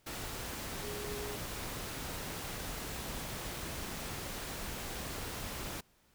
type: tone in noise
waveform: sine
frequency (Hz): 414.1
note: G#4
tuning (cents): -5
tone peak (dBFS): -42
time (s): 0.83-1.36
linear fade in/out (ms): 10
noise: pink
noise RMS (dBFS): -41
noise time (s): 0.06-5.81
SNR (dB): -4
effects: pink hiss -69 dBFS RMS until 6.14 s